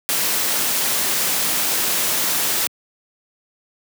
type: noise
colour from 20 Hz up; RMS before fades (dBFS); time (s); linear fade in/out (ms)
white; -20; 0.09-2.67; 0
effects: high-pass 150 Hz 12 dB/octave